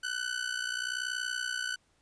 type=tone with amplitude modulation; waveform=sawtooth; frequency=1500 Hz; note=F#6; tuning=23 cents sharp; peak=-25 dBFS; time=0.03-1.76 s; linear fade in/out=10 ms; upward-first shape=sine; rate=60.9 Hz; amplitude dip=80%; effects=pink hiss -70 dBFS RMS until 2.01 s + resampled to 22050 Hz